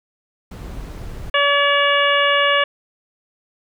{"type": "noise", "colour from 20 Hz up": "brown", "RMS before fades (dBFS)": -31, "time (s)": [0.51, 1.3], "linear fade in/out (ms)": 5}
{"type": "harmonic tone", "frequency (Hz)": 570, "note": "C#5", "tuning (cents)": 48, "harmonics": [1, 2, 3, 4, 5, 6], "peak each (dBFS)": [-19, -19, -19, -23, -20, -27], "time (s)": [1.34, 2.64], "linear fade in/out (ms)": 5}
{"effects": []}